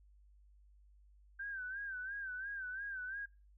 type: tone with vibrato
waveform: sine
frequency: 1562 Hz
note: G6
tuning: 7 cents flat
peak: -40 dBFS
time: 1.39-3.26 s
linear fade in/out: 10 ms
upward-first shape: sine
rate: 2.9 Hz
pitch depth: 92 cents each way
effects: noise-tail reverb RT60 0.3 s tail -23 dB re dry + added 50 Hz sine -61 dBFS peak until 3.57 s